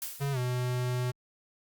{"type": "noise with exponential decay", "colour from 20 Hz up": "blue", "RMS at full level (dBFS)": -34, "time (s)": [0.02, 0.53], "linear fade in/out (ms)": 1, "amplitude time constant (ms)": 110}
{"type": "tone with pitch glide", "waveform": "square", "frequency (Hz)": [140, 124.73], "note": ["C#3", "B2"], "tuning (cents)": [18, 18], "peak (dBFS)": -29, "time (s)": [0.2, 1.12], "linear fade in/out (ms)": 20, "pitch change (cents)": -200, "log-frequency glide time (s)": [0.32, 0.38]}
{"effects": ["Opus 48 kbps"]}